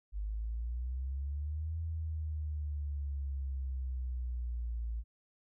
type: exponential two-way sweep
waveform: sine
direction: up then down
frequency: 49.89 to 82 to 56.1 Hz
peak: -34 dBFS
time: 0.12-5.04 s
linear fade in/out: 50 ms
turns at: 1.79 s
effects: none